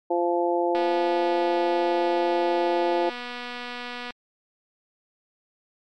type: harmonic tone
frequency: 173.3 Hz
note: F3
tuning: 13 cents flat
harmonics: 2 / 3 / 4 / 5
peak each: -24 / -26 / -27 / -28 dBFS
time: 0.1-3.1 s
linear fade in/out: 10 ms
type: click train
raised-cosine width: 0.3 ms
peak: -19 dBFS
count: 820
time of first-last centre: 0.75-4.107 s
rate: 244 Hz
effects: MP3 96 kbps